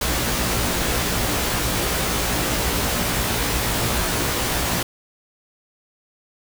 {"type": "noise with comb filter", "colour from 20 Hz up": "pink", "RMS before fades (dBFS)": -22, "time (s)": [0.01, 4.83], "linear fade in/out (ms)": 5, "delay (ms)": 17, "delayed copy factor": 0.75, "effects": []}